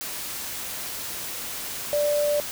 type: tone in noise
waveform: sine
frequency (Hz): 587.3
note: D5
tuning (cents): 0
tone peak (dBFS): -20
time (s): 1.93-2.4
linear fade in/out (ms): 0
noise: white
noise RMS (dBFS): -33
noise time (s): 0.01-2.51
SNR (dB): +10
effects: none